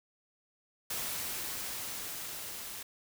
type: noise with level ramp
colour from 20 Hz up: white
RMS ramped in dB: -36 to -43 dBFS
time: 0.9-2.83 s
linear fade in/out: 5 ms
effects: none